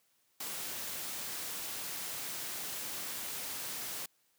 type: noise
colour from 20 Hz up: white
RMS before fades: -40 dBFS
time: 0.4-4.06 s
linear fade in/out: 5 ms
effects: white hiss -73 dBFS RMS until 4.38 s + high-pass 100 Hz 12 dB/octave